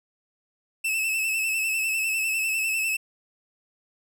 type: tone with vibrato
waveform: 45% pulse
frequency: 2628 Hz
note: E7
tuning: 6 cents flat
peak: -23 dBFS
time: 0.84-2.97 s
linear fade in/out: 10 ms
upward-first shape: square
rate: 10 Hz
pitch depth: 33 cents each way
effects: none